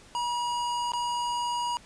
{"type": "tone with dropouts", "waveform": "square", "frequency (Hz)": 961, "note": "B5", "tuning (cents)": -48, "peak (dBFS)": -28, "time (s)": [0.15, 1.77], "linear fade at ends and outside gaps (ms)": 0, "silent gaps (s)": [0.919, 0.935], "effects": ["pink hiss -53 dBFS RMS until 1.85 s", "resampled to 22050 Hz"]}